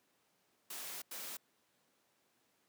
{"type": "noise bursts at uneven times", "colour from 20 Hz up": "white", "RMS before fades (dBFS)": -45, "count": 2, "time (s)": [[0.7, 1.02], [1.11, 1.37]], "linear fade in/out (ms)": 5, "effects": ["pink hiss -75 dBFS RMS until 2.68 s", "high-pass 200 Hz 12 dB/octave"]}